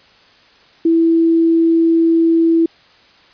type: tone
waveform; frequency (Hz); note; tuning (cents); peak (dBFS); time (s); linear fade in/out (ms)
sine; 330; E4; +2; -9; 0.85-2.66; 5
effects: white hiss -48 dBFS RMS until 3.33 s + resampled to 11025 Hz